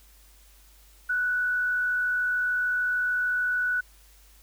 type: tone with frequency modulation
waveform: sine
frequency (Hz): 1480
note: F#6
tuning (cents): 0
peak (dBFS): -23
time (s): 1.09-3.81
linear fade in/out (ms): 10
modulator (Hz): 53.5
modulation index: 0.31
effects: added 50 Hz sine -54 dBFS peak until 4.42 s + white hiss -58 dBFS RMS until 4.42 s